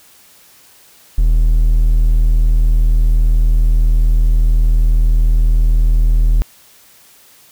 triangle tone, 40.01 Hz, D#1, 49 cents sharp, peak -6 dBFS, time 1.18-6.42 s, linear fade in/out 0 ms, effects white hiss -46 dBFS RMS until 7.51 s

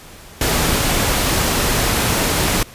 pink noise, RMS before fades -17 dBFS, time 0.41-2.63 s, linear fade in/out 2 ms, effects pink hiss -40 dBFS RMS until 2.74 s + resampled to 32000 Hz

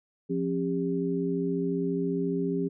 sine tone cluster, 174.8 / 269.4 / 400.7 Hz, F3 / C#4 / G4, +2 / -49 / +38 cents, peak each -30 dBFS, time 0.29-2.69 s, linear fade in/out 20 ms, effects none

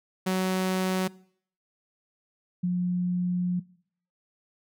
sawtooth / sine tone pair in turn, 186.7 / 178.82 Hz, F#3 / F3, +16 / +41 cents, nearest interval minor second, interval 75 cents, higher first, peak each -20 / -23 dBFS, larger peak first, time 0.26-1.08 / 2.63-3.6 s, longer second, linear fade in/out 10 ms, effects noise-tail reverb RT60 0.6 s tail -22 dB re dry

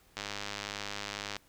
click train, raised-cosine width 0.2 ms, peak -19 dBFS, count 123, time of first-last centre 0.17-1.366 s, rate 102 Hz, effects pink hiss -64 dBFS RMS until 1.48 s

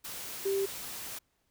sine tone in noise, 392 Hz, G4, in tune, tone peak -27 dBFS, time 0.45-0.66 s, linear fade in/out 10 ms, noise white, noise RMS -41 dBFS, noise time 0.04-1.19 s, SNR +11 dB, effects pink hiss -75 dBFS RMS until 1.5 s

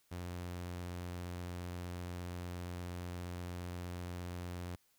sawtooth tone, 88.5 Hz, F2, 23 cents sharp, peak -37 dBFS, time 0.11-4.76 s, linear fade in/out 10 ms, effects white hiss -73 dBFS RMS until 4.98 s

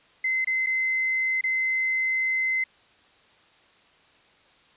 sine tone with dropouts, 2059 Hz, C7, 28 cents flat, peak -22 dBFS, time 0.24-2.64 s, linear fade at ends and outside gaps 5 ms, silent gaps 0.447-0.471 / 0.663-0.668 / 1.411-1.438 s, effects white hiss -58 dBFS RMS until 4.76 s + resampled to 8000 Hz

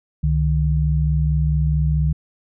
sine tone pair together, 67.9 / 152.43 Hz, C#2 / D#3, -35 / -35 cents, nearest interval octave + major second, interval 1400 cents, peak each -18 dBFS, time 0.23-2.13 s, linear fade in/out 10 ms, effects none

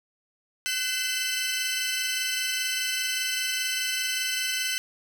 20% pulse tone cluster, 1516 / 2044 / 2636 / 3057 Hz, F#6 / C7 / E7 / G7, +42 / -41 / -1 / -44 cents, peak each -27 dBFS, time 0.66-4.78 s, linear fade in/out 0 ms, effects none

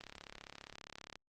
click train, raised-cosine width 0.2 ms, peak -30 dBFS, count 41, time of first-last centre 0.01-1.156 s, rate 34.9 Hz, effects Opus 24 kbps

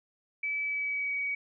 sine tone with pitch glide, 2300 to 2262 Hz, D7 to C#7, -37 to +34 cents, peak -29 dBFS, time 0.43-1.35 s, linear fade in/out 5 ms, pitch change -29 cents, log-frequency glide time 0.62-1.15 s, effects none

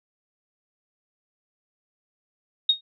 sine tone with exponential decay, 3729 Hz, A#7, in tune, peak -12 dBFS, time 2.69-2.81 s, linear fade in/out 5 ms, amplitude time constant 24 ms, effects none

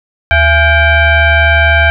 sine tone with frequency modulation, 830 Hz, G#5, 1 cent flat, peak -5 dBFS, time 0.31-1.9 s, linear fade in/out 0 ms, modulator 752 Hz, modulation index 2.1, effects none

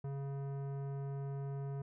sine tone with tanh clipping, 138.6 Hz, C#3, in tune, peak -40 dBFS, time 0.04-1.82 s, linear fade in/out 5 ms, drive 15 dB, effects none

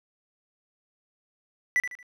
triangle tone with echo, 1975.5 Hz, B6, in tune, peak -18 dBFS, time 1.76-1.8 s, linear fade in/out 0 ms, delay 76 ms, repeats 3, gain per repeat -9 dB, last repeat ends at 2.028 s, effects none

